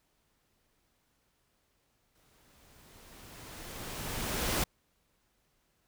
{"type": "noise with exponential growth", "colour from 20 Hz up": "pink", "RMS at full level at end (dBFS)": -29, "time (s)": [2.15, 4.64], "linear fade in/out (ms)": 5, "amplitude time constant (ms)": 540, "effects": ["pink hiss -74 dBFS RMS until 5.87 s"]}